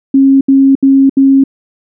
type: tone bursts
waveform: sine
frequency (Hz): 271.2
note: C#4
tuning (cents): -38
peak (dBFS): -3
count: 4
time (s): 0.14-1.439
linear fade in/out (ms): 5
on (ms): 270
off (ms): 73
effects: none